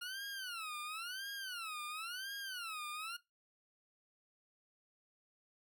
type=tone with vibrato; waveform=20% pulse; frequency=1400 Hz; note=F6; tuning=4 cents sharp; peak=-37 dBFS; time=0.01-3.17 s; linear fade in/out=10 ms; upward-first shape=sine; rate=0.96 Hz; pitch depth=260 cents each way; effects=noise-tail reverb RT60 0.2 s tail -19 dB re dry